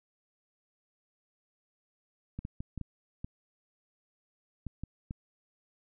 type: clicks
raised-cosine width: 5 ms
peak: -25 dBFS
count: 9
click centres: 2.39 / 2.451 / 2.605 / 2.777 / 2.813 / 3.245 / 4.667 / 4.836 / 5.109 s
effects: none